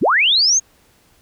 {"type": "linear sweep", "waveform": "sine", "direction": "up", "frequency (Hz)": [93, 6645], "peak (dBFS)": -11, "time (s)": [0.01, 0.6], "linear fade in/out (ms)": 20, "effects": ["pink hiss -55 dBFS RMS until 1.21 s"]}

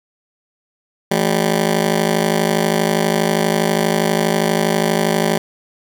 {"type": "ring-modulated tone", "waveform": "15% pulse", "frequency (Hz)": 195.4, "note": "G3", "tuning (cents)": -5, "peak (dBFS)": -5, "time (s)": [1.11, 5.38], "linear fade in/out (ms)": 5, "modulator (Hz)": 26.2, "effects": []}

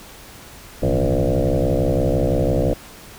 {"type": "tone with frequency modulation", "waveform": "sine", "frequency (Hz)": 225.2, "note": "A3", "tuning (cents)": 40, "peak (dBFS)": -15, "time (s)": [0.82, 2.74], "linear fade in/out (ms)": 10, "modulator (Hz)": 66, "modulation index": 5.9, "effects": ["pink hiss -41 dBFS RMS until 3.18 s"]}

